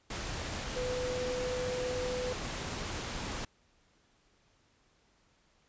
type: tone in noise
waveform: sine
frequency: 501 Hz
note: B4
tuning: 25 cents sharp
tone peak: -33 dBFS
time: 0.76-2.33 s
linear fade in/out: 5 ms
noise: pink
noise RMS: -38 dBFS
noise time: 0.1-3.45 s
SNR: +2 dB
effects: pink hiss -69 dBFS RMS until 5.68 s + resampled to 16000 Hz